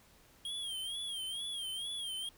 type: tone with vibrato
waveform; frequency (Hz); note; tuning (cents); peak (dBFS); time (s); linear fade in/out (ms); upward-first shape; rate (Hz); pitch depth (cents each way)
square; 3242; G#7; -42; -38; 0.45-2.29; 2; sine; 2.2; 100
effects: pink hiss -63 dBFS RMS until 2.37 s